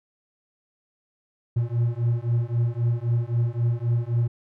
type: beating tone pair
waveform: triangle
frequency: 116.54 / 120.34 Hz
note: A#2 / B2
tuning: 0 / -44 cents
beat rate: 3.8 Hz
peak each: -22 dBFS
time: 1.56-4.28 s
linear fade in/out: 10 ms
effects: none